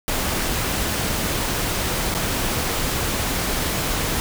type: noise with dropouts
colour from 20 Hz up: pink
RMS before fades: -23 dBFS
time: 0.08-4.2 s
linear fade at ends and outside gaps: 0 ms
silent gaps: 2.141-2.149 s
effects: none